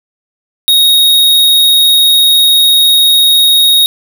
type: tone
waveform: square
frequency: 3754 Hz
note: A#7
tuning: 11 cents sharp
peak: -5 dBFS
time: 0.68-3.86 s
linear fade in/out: 0 ms
effects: 7-bit